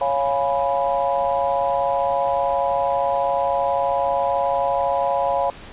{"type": "chord", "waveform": "sine", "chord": "C# dominant seventh", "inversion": "none", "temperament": "equal", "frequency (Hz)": [554.4, 698.5, 830.6, 987.8], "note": ["C#5", "E#5", "G#5", "B5"], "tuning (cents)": [0, 0, 0, 0], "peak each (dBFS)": [-22, -23, -24, -25], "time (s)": [0.01, 5.5], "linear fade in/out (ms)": 2, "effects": ["pink hiss -40 dBFS RMS until 5.72 s", "resampled to 8000 Hz"]}